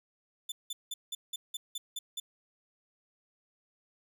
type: tone bursts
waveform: sawtooth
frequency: 3519 Hz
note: A7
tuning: in tune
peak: -32 dBFS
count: 9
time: 0.49-2.2 s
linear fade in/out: 5 ms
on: 30 ms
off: 180 ms
effects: none